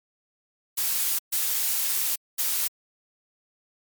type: noise bursts at uneven times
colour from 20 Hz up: blue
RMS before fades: -25 dBFS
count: 3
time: 0.77-1.19 / 1.32-2.16 / 2.38-2.68 s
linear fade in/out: 10 ms
effects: MP3 96 kbps